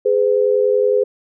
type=tone pair together; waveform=sine; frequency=415.3 / 506 Hz; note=G#4 / B4; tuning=0 / +42 cents; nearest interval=minor third; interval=342 cents; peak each=-15 dBFS; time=0.05-1.04 s; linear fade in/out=10 ms; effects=none